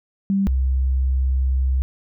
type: tone pair in turn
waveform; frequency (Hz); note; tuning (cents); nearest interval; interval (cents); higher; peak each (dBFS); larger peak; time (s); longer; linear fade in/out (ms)
sine; 196 / 65.41; G3 / C2; 0 / 0; octave + perfect fifth; 1900; first; -16; neither; 0.3-0.47 / 0.47-1.82; second; 0
effects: none